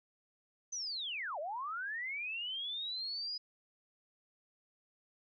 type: linear two-way sweep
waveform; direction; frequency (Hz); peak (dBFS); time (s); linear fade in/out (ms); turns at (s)
sine; down then up; 6210 to 561 to 4987; -37; 0.72-3.38; 10; 1.39
effects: none